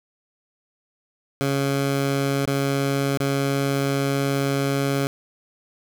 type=tone with dropouts; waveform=15% pulse; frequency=138.59 Hz; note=C#3; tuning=in tune; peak=-14 dBFS; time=1.41-5.07 s; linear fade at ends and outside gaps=0 ms; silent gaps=2.456-2.475 / 3.174-3.202 s; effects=none